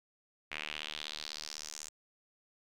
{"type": "tone with band-pass filter sweep", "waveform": "sawtooth", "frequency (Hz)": 76.1, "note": "D#2", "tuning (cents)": -38, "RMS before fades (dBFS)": -43, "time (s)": [0.51, 1.89], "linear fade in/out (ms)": 10, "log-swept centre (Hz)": [2400, 7000], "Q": 3.1, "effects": []}